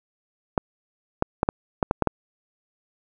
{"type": "clicks", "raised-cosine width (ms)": 1, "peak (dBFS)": -5, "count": 8, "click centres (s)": [0.578, 1.224, 1.431, 1.489, 1.828, 1.911, 2.023, 2.073], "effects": []}